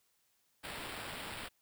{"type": "noise with sample-and-hold", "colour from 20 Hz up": "violet", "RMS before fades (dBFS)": -44, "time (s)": [0.63, 1.49], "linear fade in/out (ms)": 20, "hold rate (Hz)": 6300, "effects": ["white hiss -75 dBFS RMS until 1.61 s"]}